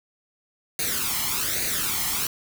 white noise with flanger, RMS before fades -26 dBFS, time 0.79-2.27 s, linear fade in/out 2 ms, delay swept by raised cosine 0.46 to 0.97 ms, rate 1.2 Hz, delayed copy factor +0.65, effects none

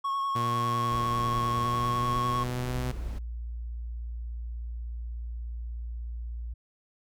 triangle tone with vibrato, 1099 Hz, C#6, 15 cents flat, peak -25 dBFS, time 0.04-2.44 s, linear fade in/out 10 ms, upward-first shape sine, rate 10 Hz, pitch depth 17 cents each way
sawtooth tone with pitch glide, 118.2 to 125.23 Hz, A#2 to B2, +24 to +24 cents, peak -26 dBFS, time 0.35-2.92 s, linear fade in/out 10 ms, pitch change +100 cents, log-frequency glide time 1.47-2.74 s
brown noise, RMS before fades -39 dBFS, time 0.91-3.19 s, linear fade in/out 10 ms
sine tone, 58.27 Hz, A#1, in tune, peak -33 dBFS, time 2.67-6.54 s, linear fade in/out 10 ms
effects none

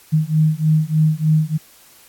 sine beating tone pair, 154.2 / 157.5 Hz, D#3 / D#3, -15 / +21 cents, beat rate 3.3 Hz, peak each -16 dBFS, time 0.12-1.58 s, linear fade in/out 20 ms, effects white hiss -48 dBFS RMS until 2.08 s + AAC 64 kbps

